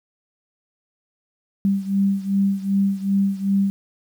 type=beating tone pair; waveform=sine; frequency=196 / 198.6 Hz; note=G3 / G3; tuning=0 / +23 cents; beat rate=2.6 Hz; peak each=-19 / -22 dBFS; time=1.65-3.7 s; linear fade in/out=0 ms; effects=8-bit